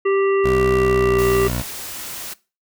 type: harmonic tone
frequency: 392 Hz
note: G4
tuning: in tune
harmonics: 1 / 3 / 5 / 7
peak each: -15 / -25 / -29 / -32 dBFS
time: 0.05-1.48 s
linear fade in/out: 10 ms
type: tone with pitch glide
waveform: 15% pulse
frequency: 63.7 to 60.89 Hz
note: C2 to B1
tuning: -46 to -24 cents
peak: -15 dBFS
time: 0.44-1.62 s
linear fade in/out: 10 ms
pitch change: -78 cents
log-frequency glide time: 0.79-1.23 s
type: noise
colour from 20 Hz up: white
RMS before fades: -31 dBFS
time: 1.18-2.34 s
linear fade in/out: 10 ms
effects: noise-tail reverb RT60 0.3 s tail -20 dB re dry